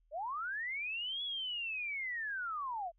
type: linear two-way sweep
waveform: sine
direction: up then down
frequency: 554.4 to 3406 to 642 Hz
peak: -36 dBFS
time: 0.11-2.92 s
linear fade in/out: 50 ms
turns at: 1.23 s
effects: added 40 Hz sine -68 dBFS peak until 2.98 s